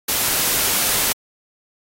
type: noise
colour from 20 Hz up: white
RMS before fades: -19 dBFS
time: 0.08-1.13 s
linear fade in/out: 10 ms
effects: AAC 48 kbps